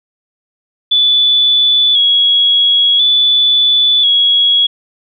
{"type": "tone with vibrato", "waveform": "sine", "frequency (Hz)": 3400, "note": "G#7", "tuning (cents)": 40, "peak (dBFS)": -7, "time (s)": [0.91, 4.67], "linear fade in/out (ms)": 10, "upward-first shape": "square", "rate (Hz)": 0.48, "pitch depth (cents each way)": 37, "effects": []}